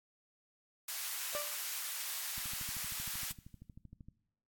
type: high-pass noise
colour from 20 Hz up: white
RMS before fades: -40 dBFS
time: 0.88-3.32 s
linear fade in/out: 5 ms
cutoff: 1100 Hz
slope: 12 dB/octave
type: tone with exponential decay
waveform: 30% pulse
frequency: 587.3 Hz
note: D5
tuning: in tune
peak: -31 dBFS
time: 1.35-1.62 s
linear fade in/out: 0 ms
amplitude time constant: 57 ms
type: click train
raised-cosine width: 5 ms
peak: -39 dBFS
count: 23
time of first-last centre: 2.38-4.085 s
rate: 12.9 Hz
effects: noise-tail reverb RT60 0.8 s tail -20 dB re dry + AAC 64 kbps